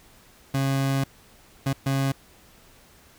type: tone bursts at uneven times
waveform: 30% pulse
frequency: 136.1 Hz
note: C#3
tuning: 31 cents flat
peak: -19 dBFS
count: 3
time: 0.54-1.04 / 1.66-1.73 / 1.86-2.12 s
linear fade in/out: 5 ms
effects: pink hiss -54 dBFS RMS until 3.18 s